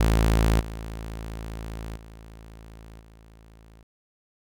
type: tone with level steps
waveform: sawtooth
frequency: 55 Hz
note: A1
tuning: in tune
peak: -14 / -29 / -39 / -45 dBFS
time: 0-3.83 s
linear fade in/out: 5 ms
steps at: 0.6 / 1.96 / 3 s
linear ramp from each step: 10 ms
effects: none

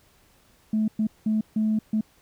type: tone bursts at uneven times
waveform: sine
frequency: 216.7 Hz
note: A3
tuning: 26 cents flat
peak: -19 dBFS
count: 5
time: 0.73-0.88 / 0.99-1.07 / 1.26-1.41 / 1.56-1.79 / 1.93-2.01 s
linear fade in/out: 5 ms
effects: tanh soft clip ceiling -16 dBFS + pink hiss -60 dBFS RMS until 2.21 s

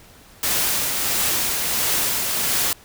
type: noise with tremolo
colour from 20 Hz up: white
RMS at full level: -20 dBFS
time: 0.43-2.73 s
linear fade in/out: 2 ms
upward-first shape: triangle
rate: 1.5 Hz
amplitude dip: 35%
effects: pink hiss -48 dBFS RMS until 2.84 s

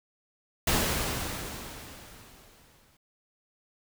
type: noise with exponential decay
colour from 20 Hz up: pink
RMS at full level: -24 dBFS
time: 0.67-2.97 s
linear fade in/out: 5 ms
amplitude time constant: 500 ms
effects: none

